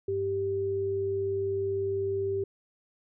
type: tone pair together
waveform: sine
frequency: 98 / 392 Hz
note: G2 / G4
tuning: 0 / 0 cents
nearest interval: 2 octaves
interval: 2400 cents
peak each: -37 / -27 dBFS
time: 0.08-2.44 s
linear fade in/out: 5 ms
effects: none